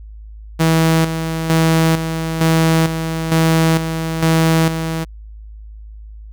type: tone with tremolo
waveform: sawtooth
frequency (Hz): 162.1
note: E3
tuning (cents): -29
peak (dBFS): -7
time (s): 0.59-5.05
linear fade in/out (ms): 20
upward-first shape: square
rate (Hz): 1.1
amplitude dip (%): 60
effects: added 53 Hz sine -32 dBFS peak until 6.32 s